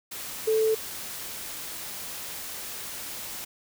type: tone in noise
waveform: sine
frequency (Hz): 440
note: A4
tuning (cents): 0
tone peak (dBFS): -20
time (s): 0.47-0.75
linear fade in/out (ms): 10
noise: white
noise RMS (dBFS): -37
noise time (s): 0.11-3.45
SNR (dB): +14
effects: none